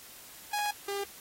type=tone pair in turn; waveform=sawtooth; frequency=830 / 400.2 Hz; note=G#5 / G4; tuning=-1 / +36 cents; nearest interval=octave + minor second; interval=1263 cents; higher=first; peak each=-25 / -28 dBFS; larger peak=first; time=0.53-0.71 / 0.88-1.04 s; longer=first; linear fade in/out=5 ms; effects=white hiss -50 dBFS RMS until 1.2 s + AAC 48 kbps